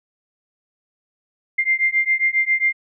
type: beating tone pair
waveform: sine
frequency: 2096 / 2103.4 Hz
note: C7 / C7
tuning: +2 / +9 cents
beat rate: 7.4 Hz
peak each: -19 dBFS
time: 1.58-2.73 s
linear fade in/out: 10 ms
effects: none